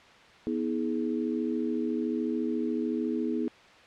sine tone cluster, 245.4 / 319.3 / 420.5 Hz, B3 / D#4 / G#4, -11 / +45 / +22 cents, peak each -30 / -31 / -34 dBFS, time 0.47-3.48 s, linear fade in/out 0 ms, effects white hiss -53 dBFS RMS until 3.86 s + low-pass 3000 Hz 12 dB/octave

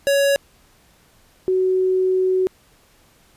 square / sine tone pair in turn, 559 / 373.1 Hz, C#5 / F#4, +14 / +14 cents, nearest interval perfect fifth, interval 700 cents, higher first, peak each -15 / -15 dBFS, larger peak neither, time 0.07-0.36 / 1.48-2.47 s, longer second, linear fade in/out 0 ms, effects pink hiss -55 dBFS RMS until 3.36 s + resampled to 32000 Hz

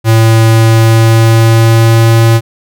square tone with pitch glide, 112.6 to 114.17 Hz, A2 to A#2, +40 to -36 cents, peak -4 dBFS, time 0.04-2.41 s, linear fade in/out 50 ms, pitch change +24 cents, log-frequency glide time 0.53-2.23 s, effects none

